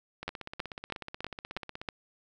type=two click trains; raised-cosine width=0.3 ms; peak=-23 / -17 dBFS; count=27 / 6; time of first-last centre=0.23-1.815 / 0.28-1.888 s; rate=16.4 / 3.11 Hz; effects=none